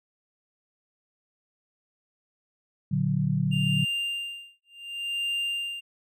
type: chord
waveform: sine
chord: Bb augmented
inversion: none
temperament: equal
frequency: 116.54 / 146.83 / 185 Hz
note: Bb2 / D3 / F#3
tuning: 0 / 0 / 0 cents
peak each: -30 / -25 / -27 dBFS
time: 2.91-3.85 s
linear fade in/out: 10 ms
type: tone with tremolo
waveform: triangle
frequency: 2794 Hz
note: F7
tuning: in tune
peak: -24 dBFS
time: 3.51-5.81 s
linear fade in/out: 20 ms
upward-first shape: sine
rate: 0.68 Hz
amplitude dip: 100%
effects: none